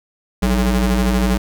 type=ring-modulated tone; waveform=40% pulse; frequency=123.47 Hz; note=B2; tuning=in tune; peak=-10 dBFS; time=0.42-1.38 s; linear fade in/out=10 ms; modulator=68 Hz; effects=none